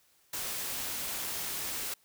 white noise, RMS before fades -36 dBFS, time 0.33-1.94 s, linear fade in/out 5 ms, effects white hiss -67 dBFS RMS until 2.04 s

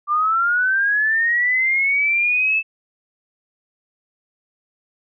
sine linear sweep, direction up, 1174.7 to 2637 Hz, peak -15 dBFS, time 0.07-2.63 s, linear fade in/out 50 ms, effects none

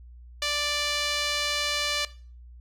sawtooth tone with band-pass filter, 587.3 Hz, D5, in tune, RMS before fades -28 dBFS, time 0.42-2.05 s, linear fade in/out 2 ms, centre 3900 Hz, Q 1.2, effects noise-tail reverb RT60 0.4 s tail -17 dB re dry + added 60 Hz sine -44 dBFS peak until 2.6 s

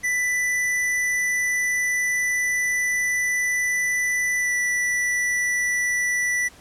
square tone with pitch glide, 1985 to 1967.9 Hz, B6 to B6, +8 to -7 cents, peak -21 dBFS, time 0.03-6.49 s, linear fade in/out 20 ms, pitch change -15 cents, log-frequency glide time 4.39-4.52 s, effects pink hiss -49 dBFS RMS until 6.6 s + low-pass 11000 Hz 12 dB/octave

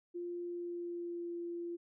sine tone with pitch glide, 349.2 to 343.8 Hz, F4 to F4, 0 to -27 cents, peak -38 dBFS, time 0.14-1.77 s, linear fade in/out 20 ms, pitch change -27 cents, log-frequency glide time 0.43-1.35 s, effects none

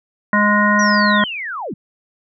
harmonic tone, 207.7 Hz, G#3, in tune, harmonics 1 / 3 / 5 / 7 / 9, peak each -16 / -22 / -17 / -19 / -17 dBFS, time 0.33-1.24 s, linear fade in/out 2 ms
sine linear sweep, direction down, 5900 to 138.59 Hz, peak -23 dBFS, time 0.79-1.74 s, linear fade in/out 5 ms
effects none

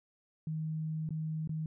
sine tone with dropouts, 157.3 Hz, D#3, 19 cents sharp, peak -33 dBFS, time 0.47-1.66 s, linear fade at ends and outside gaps 2 ms, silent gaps 1.091-1.106 / 1.475-1.493 s, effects none

